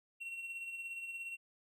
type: tone with tremolo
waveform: triangle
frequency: 2728 Hz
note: F7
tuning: 41 cents flat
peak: -38 dBFS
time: 0.2-1.37 s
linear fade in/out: 20 ms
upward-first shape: sine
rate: 17 Hz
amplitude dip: 45%
effects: none